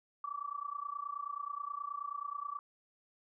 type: tone with amplitude modulation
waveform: sine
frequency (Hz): 1154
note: D6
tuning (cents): -31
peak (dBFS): -34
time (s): 0.24-2.59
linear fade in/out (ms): 2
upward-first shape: sine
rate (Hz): 29.4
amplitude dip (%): 90
effects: none